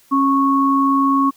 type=tone pair together; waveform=sine; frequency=273.3 / 1104 Hz; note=C#4 / C#6; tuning=-24 / -7 cents; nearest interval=2 octaves; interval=2417 cents; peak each=-15 dBFS; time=0.11-1.31 s; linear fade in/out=20 ms; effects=white hiss -53 dBFS RMS until 1.36 s